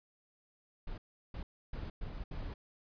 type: noise bursts at uneven times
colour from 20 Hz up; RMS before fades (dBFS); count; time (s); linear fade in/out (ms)
brown; -41; 5; 0.87-0.98 / 1.34-1.43 / 1.73-1.9 / 2.01-2.24 / 2.31-2.54; 5
effects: resampled to 11025 Hz